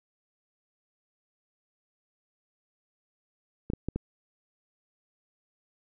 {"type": "clicks", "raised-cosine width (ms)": 3, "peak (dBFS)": -17, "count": 4, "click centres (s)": [3.701, 3.735, 3.886, 3.96], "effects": []}